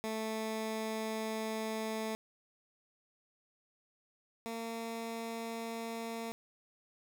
15% pulse tone pair in turn, 220 / 228.5 Hz, A3 / A#3, 0 / -34 cents, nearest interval minor second, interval 66 cents, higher second, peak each -29 / -32 dBFS, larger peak first, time 0.04-2.15 / 4.46-6.32 s, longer first, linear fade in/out 0 ms, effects none

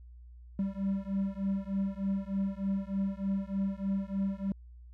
triangle beating tone pair, 193.8 / 197.1 Hz, G3 / G3, -20 / +10 cents, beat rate 3.3 Hz, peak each -31 dBFS, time 0.59-4.52 s, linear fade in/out 2 ms, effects added 60 Hz sine -48 dBFS peak until 4.93 s

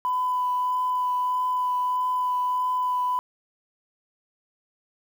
sine tone with vibrato, 1000 Hz, B5, 21 cents sharp, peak -21 dBFS, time 0.05-3.19 s, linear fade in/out 0 ms, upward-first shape triangle, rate 1.6 Hz, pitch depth 10 cents each way, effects tanh soft clip ceiling -17 dBFS + 8-bit

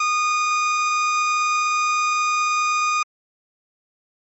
30% pulse tone, 1229 Hz, D#6, 22 cents flat, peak -15 dBFS, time 0-3.03 s, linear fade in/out 5 ms, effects MP3 32 kbps

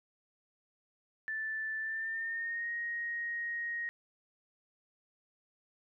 sine tone with pitch glide, 1760 to 1875.5 Hz, A6 to A#6, 0 to +10 cents, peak -34 dBFS, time 1.28-3.89 s, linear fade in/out 0 ms, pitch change +110 cents, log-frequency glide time 1.79-2.71 s, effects none

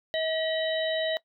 harmonic tone with a mistuned harmonic, 640 Hz, D#5, 49 cents sharp, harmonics 1 / 3 / 5 / 6, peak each -27 / -34 / -36 / -34 dBFS, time 0.14-1.17 s, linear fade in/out 0 ms, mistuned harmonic 5, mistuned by -93 cents, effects noise-tail reverb RT60 0.1 s tail -20 dB re dry

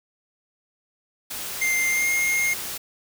white noise, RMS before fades -32 dBFS, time 1.3-2.78 s, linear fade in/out 10 ms
square tone with pitch glide, 2101 to 2134 Hz, C7 to C7, +7 to +34 cents, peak -21 dBFS, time 1.61-2.54 s, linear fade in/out 10 ms, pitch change +27 cents, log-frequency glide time 1.9-2.09 s
effects none

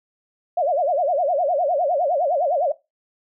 sine tone with vibrato, 632 Hz, D#5, 27 cents sharp, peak -17 dBFS, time 0.57-2.72 s, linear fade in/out 5 ms, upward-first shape sine, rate 9.8 Hz, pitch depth 260 cents each way, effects noise-tail reverb RT60 0.2 s tail -17 dB re dry

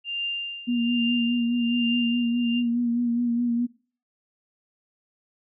sine tone with tremolo, 2794 Hz, F7, in tune, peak -25 dBFS, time 0.04-2.63 s, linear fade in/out 50 ms, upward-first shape triangle, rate 1.2 Hz, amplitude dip 85%
sine tone with vibrato, 238.4 Hz, A#3, 39 cents sharp, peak -21 dBFS, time 0.67-3.67 s, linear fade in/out 20 ms, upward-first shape sine, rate 4.8 Hz, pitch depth 33 cents each way
effects noise-tail reverb RT60 0.4 s tail -19 dB re dry

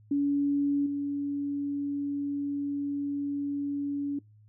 sine tone with level steps, 284.3 Hz, C#4, 44 cents sharp, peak -23 / -28 dBFS, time 0.11-4.19 s, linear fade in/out 5 ms, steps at 0.86 s, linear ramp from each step 5 ms, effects noise-tail reverb RT60 0.2 s tail -22 dB re dry + added 106 Hz sine -54 dBFS peak until 4.48 s

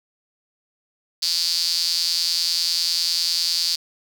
sawtooth tone with high-pass filter, 170 Hz, F3, 46 cents flat, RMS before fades -22 dBFS, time 1.22-3.76 s, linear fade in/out 10 ms, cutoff 4600 Hz, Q 8.8, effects none

